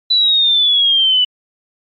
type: exponential sweep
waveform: sine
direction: down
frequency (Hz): 3993 to 2960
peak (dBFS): -9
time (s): 0.1-1.25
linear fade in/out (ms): 10
effects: MP3 64 kbps